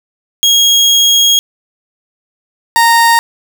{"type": "tone pair in turn", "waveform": "30% pulse", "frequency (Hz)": [3281, 927.1], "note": ["G#7", "A#5"], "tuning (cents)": [-22, -10], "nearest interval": "octave + minor seventh", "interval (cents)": 2188, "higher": "first", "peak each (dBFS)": -3, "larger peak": "neither", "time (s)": [[0.43, 1.39], [2.76, 3.19]], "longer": "first", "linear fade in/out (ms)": 0, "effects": []}